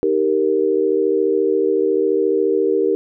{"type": "chord", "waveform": "sine", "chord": "Eb major", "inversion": "none", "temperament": "equal", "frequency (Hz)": [311.1, 392, 466.2], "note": ["Eb4", "G4", "Bb4"], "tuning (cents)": [0, 0, 0], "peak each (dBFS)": [-22, -17, -18], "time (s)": [0.03, 2.95], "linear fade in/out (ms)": 0, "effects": []}